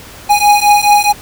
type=beating tone pair; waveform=square; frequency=824 / 828.7 Hz; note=G#5 / G#5; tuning=-14 / -4 cents; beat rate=4.7 Hz; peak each=-10 dBFS; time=0.29-1.13 s; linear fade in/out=20 ms; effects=pink hiss -34 dBFS RMS until 1.21 s